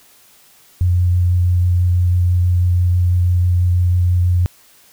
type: tone with vibrato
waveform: sine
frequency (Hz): 89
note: F2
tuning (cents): +33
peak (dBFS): -11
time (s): 0.81-4.46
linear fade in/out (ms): 0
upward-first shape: triangle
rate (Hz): 6.1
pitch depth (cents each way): 14
effects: white hiss -49 dBFS RMS until 4.92 s